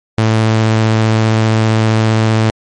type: tone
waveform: sawtooth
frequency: 110.6 Hz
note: A2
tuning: 9 cents sharp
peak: -5 dBFS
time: 0.18-2.5 s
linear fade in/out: 0 ms
effects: low-pass 6000 Hz 12 dB/octave + MP3 48 kbps